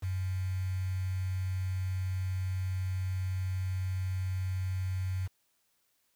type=tone with quantisation; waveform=sine; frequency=93.2 Hz; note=F#2; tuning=13 cents sharp; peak=-30 dBFS; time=0.02-5.28 s; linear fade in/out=20 ms; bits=8; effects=white hiss -74 dBFS RMS until 6.15 s